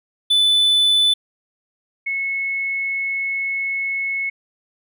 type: tone pair in turn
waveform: triangle / sine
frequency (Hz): 3498 / 2192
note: A7 / C#7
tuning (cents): -11 / -20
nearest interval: minor sixth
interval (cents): 809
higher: first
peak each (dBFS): -11 / -20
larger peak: first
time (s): 0.3-1.14 / 2.06-4.3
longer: second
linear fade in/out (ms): 10
effects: none